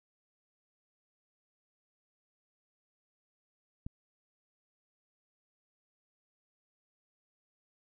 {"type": "click", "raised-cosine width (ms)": 5, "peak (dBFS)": -27, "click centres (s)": 3.865, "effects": []}